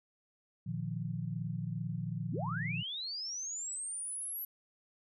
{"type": "chord", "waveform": "sine", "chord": "Bb suspended fourth", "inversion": "none", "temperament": "equal with one note detuned", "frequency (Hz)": [116.54, 152.1, 174.61], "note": ["Bb2", "Eb3", "F3"], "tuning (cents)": [0, -39, 0], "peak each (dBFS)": -39, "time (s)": [0.66, 2.83], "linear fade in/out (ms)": 10}
{"type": "linear sweep", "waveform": "sine", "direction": "up", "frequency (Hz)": [180, 11840], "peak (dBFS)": -37, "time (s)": [2.32, 4.45], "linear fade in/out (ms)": 5}
{"effects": []}